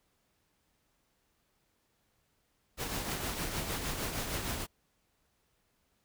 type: noise with tremolo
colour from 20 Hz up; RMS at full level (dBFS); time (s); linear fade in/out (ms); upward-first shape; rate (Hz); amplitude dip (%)
pink; -34; 2.77-4.67; 50; triangle; 6.5; 50
effects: pink hiss -75 dBFS RMS until 6.04 s